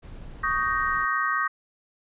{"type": "noise", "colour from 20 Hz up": "brown", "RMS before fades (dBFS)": -40, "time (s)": [0.02, 1.06], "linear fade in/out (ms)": 20}
{"type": "chord", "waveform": "sine", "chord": "Eb dominant seventh", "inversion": "third", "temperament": "just", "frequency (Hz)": [1120.1, 1244.5, 1555.6, 1866.8], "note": ["Db6", "Eb6", "G6", "Bb6"], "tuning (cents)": [18, 0, -14, 2], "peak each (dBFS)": [-28, -27, -29, -28], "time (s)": [0.43, 1.48], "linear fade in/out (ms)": 10}
{"effects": ["resampled to 8000 Hz"]}